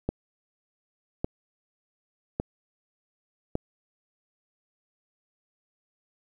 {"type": "click train", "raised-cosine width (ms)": 2, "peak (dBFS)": -13, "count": 4, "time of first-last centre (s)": [0.09, 3.554], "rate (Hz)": 0.866, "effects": ["9-bit"]}